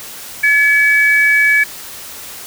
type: tone pair together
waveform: sine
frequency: 1708 / 2280 Hz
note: G#6 / C#7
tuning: +48 / +48 cents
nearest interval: perfect fourth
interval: 500 cents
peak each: -11 dBFS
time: 0.43-1.64 s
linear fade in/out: 10 ms
effects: white hiss -31 dBFS RMS until 2.46 s